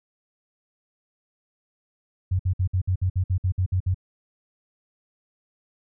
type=tone bursts; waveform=sine; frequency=92.5 Hz; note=F#2; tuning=in tune; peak=-19 dBFS; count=12; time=2.31-3.945 s; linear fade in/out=10 ms; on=84 ms; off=57 ms; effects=none